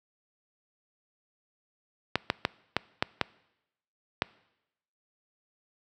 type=clicks; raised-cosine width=0.3 ms; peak=-7 dBFS; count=7; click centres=2.156 / 2.301 / 2.451 / 2.766 / 3.025 / 3.213 / 4.221 s; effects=noise-tail reverb RT60 0.9 s tail -23 dB re dry + high-pass 80 Hz 12 dB/octave